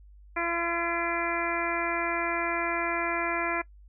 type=harmonic tone; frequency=340 Hz; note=F4; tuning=46 cents flat; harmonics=1 / 2 / 3 / 4 / 5 / 6 / 7; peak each=-34 / -34 / -34 / -34 / -34 / -34 / -34 dBFS; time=0.36-3.62 s; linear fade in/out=10 ms; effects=noise-tail reverb RT60 0.1 s tail -21 dB re dry + added 50 Hz sine -49 dBFS peak until 3.88 s